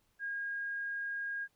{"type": "tone", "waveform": "sine", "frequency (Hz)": 1628, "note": "G#6", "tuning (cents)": -35, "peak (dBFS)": -35, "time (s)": [0.19, 1.48], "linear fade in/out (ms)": 50, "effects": ["pink hiss -75 dBFS RMS until 1.55 s"]}